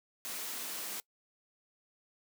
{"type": "high-pass noise", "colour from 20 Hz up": "white", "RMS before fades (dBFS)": -40, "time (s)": [0.25, 1], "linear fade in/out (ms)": 0, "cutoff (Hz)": 180, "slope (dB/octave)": 24, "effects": ["noise-tail reverb RT60 0.1 s tail -23 dB re dry"]}